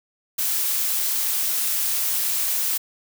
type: noise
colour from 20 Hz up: blue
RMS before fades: -23 dBFS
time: 0.38-2.78 s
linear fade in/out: 10 ms
effects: none